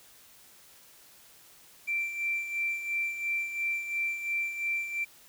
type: tone with tremolo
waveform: triangle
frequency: 2349 Hz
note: D7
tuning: in tune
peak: -23 dBFS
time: 1.87-5.05 s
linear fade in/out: 20 ms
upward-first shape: sine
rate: 2.9 Hz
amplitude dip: 70%
effects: tanh soft clip ceiling -25 dBFS + white hiss -56 dBFS RMS until 5.28 s